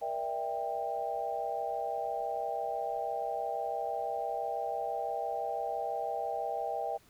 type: chord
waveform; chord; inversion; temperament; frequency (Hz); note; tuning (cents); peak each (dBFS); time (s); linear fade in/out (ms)
sine; E half-diminished seventh; second; just; 474.7 / 593.3 / 659.3 / 791.1; Bb4 / D5 / E5 / G5; +31 / +18 / 0 / +16; -40 / -40 / -37 / -35; 0.01-6.98; 20
effects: pink hiss -63 dBFS RMS until 7.09 s